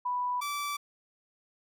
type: tone pair in turn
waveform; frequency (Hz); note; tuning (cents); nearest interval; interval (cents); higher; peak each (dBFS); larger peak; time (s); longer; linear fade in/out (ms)
sine / sawtooth; 987.8 / 1160.2; B5 / D6; 0 / -21; minor third; 279; second; -28; neither; 0.05-0.41 / 0.41-0.77; neither; 10
effects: none